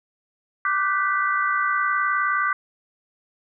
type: chord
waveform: sine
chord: G major seventh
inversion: second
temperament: equal with one note detuned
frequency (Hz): 1174.7 / 1480 / 1539.3 / 1975.5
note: D6 / F#6 / G6 / B6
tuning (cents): 0 / 0 / -32 / 0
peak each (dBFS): -22 / -28 / -25 / -28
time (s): 0.65-2.53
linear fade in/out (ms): 2
effects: none